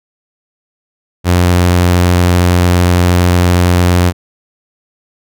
sawtooth tone, 88.7 Hz, F2, 27 cents sharp, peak -3 dBFS, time 1.24-4.13 s, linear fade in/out 50 ms, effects none

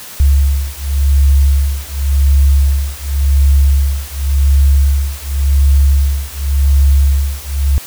sine beating tone pair, 69 / 69.9 Hz, C#2 / C#2, -7 / +15 cents, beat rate 0.9 Hz, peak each -11 dBFS, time 0.2-7.78 s, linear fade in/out 0 ms, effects white hiss -31 dBFS RMS until 7.86 s

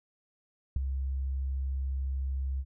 sine tone with ADSR envelope, 66.9 Hz, C2, 39 cents sharp, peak -21 dBFS, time 0.76-2.65 s, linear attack 4 ms, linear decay 10 ms, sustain -8 dB, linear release 53 ms, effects none

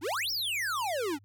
square exponential two-way sweep, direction up then down, 261.6 to 5660 to 261.6 Hz, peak -30 dBFS, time 0.01-1.19 s, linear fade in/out 50 ms, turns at 0.31 s, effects added 101 Hz sine -56 dBFS peak until 1.24 s

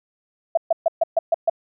sine tone bursts, 663 Hz, E5, 10 cents sharp, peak -13 dBFS, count 7, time 0.55-1.498 s, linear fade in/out 5 ms, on 24 ms, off 130 ms, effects none

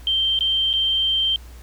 sine tone with dropouts, 3139 Hz, G7, 2 cents sharp, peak -17 dBFS, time 0.07-1.36 s, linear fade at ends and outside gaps 1 ms, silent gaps 0.39-0.408 / 0.731-0.737 s, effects added 60 Hz sine -38 dBFS peak until 1.62 s + pink hiss -49 dBFS RMS until 1.62 s

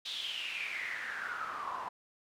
pink noise with band-pass filter sweep, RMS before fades -39 dBFS, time 0.05-1.89 s, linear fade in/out 10 ms, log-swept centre 3700 to 940 Hz, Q 7.6, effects none

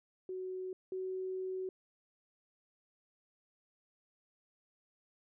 sine tone pair in turn, 371.9 / 374.5 Hz, F#4 / F#4, +9 / +21 cents, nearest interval unison, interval 12 cents, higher second, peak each -38 / -36 dBFS, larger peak second, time 0.29-0.73 / 0.92-1.69 s, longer second, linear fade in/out 2 ms, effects none

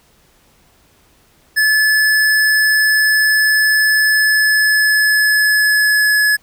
square tone with pitch glide, 1726 to 1703.2 Hz, A6 to G#6, -34 to +43 cents, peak -11 dBFS, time 1.56-6.37 s, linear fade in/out 20 ms, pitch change -23 cents, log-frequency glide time 4.1-6.18 s, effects pink hiss -53 dBFS RMS until 6.42 s

